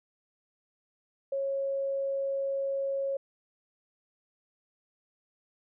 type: tone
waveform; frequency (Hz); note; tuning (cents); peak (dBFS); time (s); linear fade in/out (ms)
sine; 548; C#5; -20; -28; 1.32-3.17; 5
effects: none